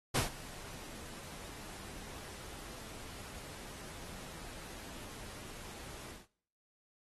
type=noise with ADSR envelope; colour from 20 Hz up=pink; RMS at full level=-30 dBFS; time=0.14-6.27 s; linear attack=16 ms; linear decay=140 ms; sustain=-19 dB; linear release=170 ms; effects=noise-tail reverb RT60 0.6 s tail -22 dB re dry + AAC 32 kbps